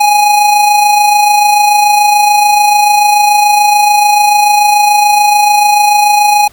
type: tone with amplitude modulation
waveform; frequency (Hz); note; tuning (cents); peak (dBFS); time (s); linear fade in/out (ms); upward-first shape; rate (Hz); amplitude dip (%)
square; 830.6; G#5; 0; -4; 0-6.48; 10; sine; 26.9; 40
effects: pink hiss -42 dBFS RMS until 6.52 s